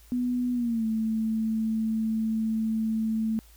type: tone with pitch glide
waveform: sine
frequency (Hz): 246.9 to 221.2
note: B3 to A3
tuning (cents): 0 to +9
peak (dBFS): -24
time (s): 0.12-3.39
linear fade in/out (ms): 0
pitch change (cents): -191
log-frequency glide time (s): 0.53-0.85
effects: added 55 Hz sine -52 dBFS peak until 3.56 s + white hiss -58 dBFS RMS until 3.56 s